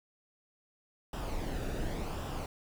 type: noise with flanger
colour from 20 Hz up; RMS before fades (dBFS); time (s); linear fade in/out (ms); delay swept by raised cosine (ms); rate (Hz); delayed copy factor
brown; -36; 1.13-2.46; 2; 0.46 to 0.96; 0.9; -0.5
effects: none